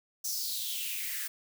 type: noise with high-pass filter sweep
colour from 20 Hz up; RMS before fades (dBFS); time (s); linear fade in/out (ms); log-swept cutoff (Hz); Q
blue; -35; 0.24-1.28; 10; 5900 to 1600; 4.8
effects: none